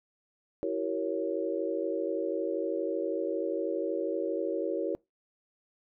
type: chord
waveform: sine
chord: E diminished seventh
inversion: none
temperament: equal with one note detuned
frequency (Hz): 329.6 / 382.2 / 466.2 / 554.4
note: E4 / G4 / Bb4 / Db5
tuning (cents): 0 / -44 / 0 / 0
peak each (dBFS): -34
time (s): 0.63-4.95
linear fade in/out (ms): 0
effects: noise-tail reverb RT60 0.2 s tail -24 dB re dry